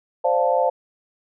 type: chord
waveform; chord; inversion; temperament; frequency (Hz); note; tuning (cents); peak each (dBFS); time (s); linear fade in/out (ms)
sine; D minor seventh; third; equal; 523.3 / 587.3 / 698.5 / 880; C5 / D5 / F5 / A5; 0 / 0 / 0 / 0; -20 / -23 / -22 / -23; 0.24-0.7; 10
effects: none